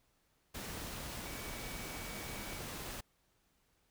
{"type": "tone in noise", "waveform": "sine", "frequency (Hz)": 2267, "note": "C#7", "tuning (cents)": 38, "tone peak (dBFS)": -52, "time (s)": [1.25, 2.59], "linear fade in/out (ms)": 10, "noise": "pink", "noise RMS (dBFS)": -44, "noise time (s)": [0.54, 3.01], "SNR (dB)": -11, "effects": ["pink hiss -75 dBFS RMS until 3.9 s"]}